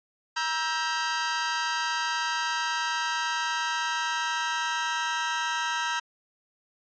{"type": "chord", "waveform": "sawtooth", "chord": "E diminished", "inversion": "second", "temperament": "just", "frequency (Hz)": [949.3, 1318.5, 1582.2], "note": ["Bb5", "E6", "G6"], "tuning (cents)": [31, 0, 16], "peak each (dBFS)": [-26, -29, -27], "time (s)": [0.36, 6], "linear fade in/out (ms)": 10, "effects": ["resampled to 16000 Hz"]}